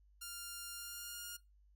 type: tone with pitch glide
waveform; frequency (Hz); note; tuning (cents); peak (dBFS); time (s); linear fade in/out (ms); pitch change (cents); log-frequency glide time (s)
5% pulse; 1400 to 1420.4; F6 to F6; +4 to +29; -34; 0.21-1.37; 10; +25; 0.75-1.25
effects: noise-tail reverb RT60 0.2 s tail -19 dB re dry + added 50 Hz sine -64 dBFS peak until 1.75 s